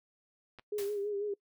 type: clicks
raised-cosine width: 0.3 ms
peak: -34 / -35 dBFS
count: 2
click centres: 0.587 / 0.595 s
type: tone with vibrato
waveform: sine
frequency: 408.5 Hz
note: G#4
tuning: 29 cents flat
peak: -32 dBFS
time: 0.72-1.34 s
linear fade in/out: 5 ms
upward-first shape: sine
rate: 6.1 Hz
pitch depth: 48 cents each way
type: noise with exponential decay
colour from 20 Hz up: white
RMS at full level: -41 dBFS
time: 0.78-1.1 s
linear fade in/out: 5 ms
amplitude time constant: 69 ms
effects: noise-tail reverb RT60 0.1 s tail -23 dB re dry